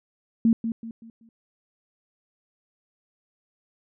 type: tone with echo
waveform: sine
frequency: 227.6 Hz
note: A#3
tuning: 41 cents flat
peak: -15 dBFS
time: 0.45-0.53 s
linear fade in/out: 2 ms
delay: 190 ms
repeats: 4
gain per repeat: -9 dB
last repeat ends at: 1.29 s
effects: none